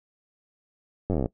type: slowing click train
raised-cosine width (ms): 2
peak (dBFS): -13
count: 13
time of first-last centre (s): 1.1-1.259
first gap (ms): 10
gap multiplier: 1.05
effects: noise-tail reverb RT60 0.1 s tail -20 dB re dry